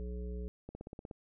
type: harmonic tone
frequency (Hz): 60.6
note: B1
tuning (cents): -32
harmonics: 1 / 3 / 5 / 7 / 9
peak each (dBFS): -38 / -46 / -57 / -47 / -58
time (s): 0-0.48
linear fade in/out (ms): 0
type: click train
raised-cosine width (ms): 2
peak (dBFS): -31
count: 8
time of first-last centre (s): 0.69-1.112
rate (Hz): 16.6
effects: none